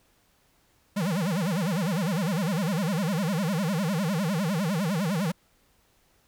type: tone with vibrato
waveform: square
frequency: 179.4 Hz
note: F3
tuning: 47 cents sharp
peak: -25 dBFS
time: 0.96-5.32 s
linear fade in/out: 10 ms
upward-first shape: sine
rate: 9.9 Hz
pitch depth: 270 cents each way
effects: pink hiss -65 dBFS RMS until 6.27 s